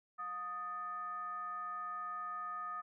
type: tone with frequency modulation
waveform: sine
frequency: 1244.5 Hz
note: D#6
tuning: in tune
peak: -39 dBFS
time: 0.18-2.82 s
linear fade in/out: 20 ms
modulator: 528 Hz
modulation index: 0.44
effects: none